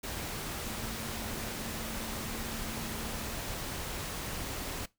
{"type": "tone in noise", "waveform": "sine", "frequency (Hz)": 224.1, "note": "A3", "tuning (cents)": 32, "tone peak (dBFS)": -44, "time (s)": [0.65, 3.35], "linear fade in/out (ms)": 10, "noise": "pink", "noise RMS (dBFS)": -38, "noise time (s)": [0.03, 4.86], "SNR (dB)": -9, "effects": ["noise-tail reverb RT60 0.2 s tail -20 dB re dry"]}